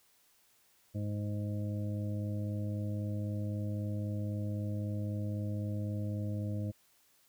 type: harmonic tone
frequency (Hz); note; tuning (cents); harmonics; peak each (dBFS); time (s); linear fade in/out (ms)
103.83; G#2; 0; 1 / 2 / 3 / 5 / 6; -34 / -40 / -44 / -48 / -50; 0.94-6.72; 20
effects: white hiss -68 dBFS RMS until 7.28 s